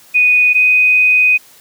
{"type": "tone pair in turn", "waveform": "sine", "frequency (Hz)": [2481, 2498], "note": ["D#7", "D#7"], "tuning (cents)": [-6, 6], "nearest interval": "unison", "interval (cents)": 12, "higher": "second", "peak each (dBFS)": -7, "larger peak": "neither", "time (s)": [[0.14, 0.54], [0.54, 1.38]], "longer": "second", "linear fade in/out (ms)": 20, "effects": ["white hiss -44 dBFS RMS until 1.6 s", "high-pass 100 Hz 12 dB/octave"]}